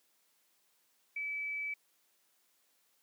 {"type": "tone", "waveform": "sine", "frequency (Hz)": 2300, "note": "D7", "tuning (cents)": -37, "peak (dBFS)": -35, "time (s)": [1.16, 1.74], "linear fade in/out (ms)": 5, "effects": ["white hiss -73 dBFS RMS until 3.02 s", "high-pass 200 Hz 12 dB/octave"]}